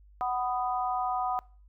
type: harmonic tone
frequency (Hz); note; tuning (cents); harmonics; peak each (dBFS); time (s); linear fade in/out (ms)
248.4; B3; +10; 3 / 4 / 5; -29 / -34 / -34; 0.21-1.39; 0
effects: noise-tail reverb RT60 0.4 s tail -24 dB re dry + added 50 Hz sine -53 dBFS peak until 1.68 s